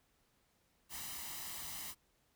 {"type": "noise with comb filter", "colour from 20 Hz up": "white", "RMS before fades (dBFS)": -45, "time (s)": [0.89, 1.95], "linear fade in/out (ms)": 50, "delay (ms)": 1, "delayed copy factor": 0.6, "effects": ["pink hiss -75 dBFS RMS until 2.35 s"]}